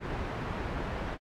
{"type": "low-pass noise", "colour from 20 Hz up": "pink", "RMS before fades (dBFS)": -35, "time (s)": [0, 1.18], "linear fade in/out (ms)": 50, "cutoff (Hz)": 1700, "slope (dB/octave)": 12, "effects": ["AAC 64 kbps"]}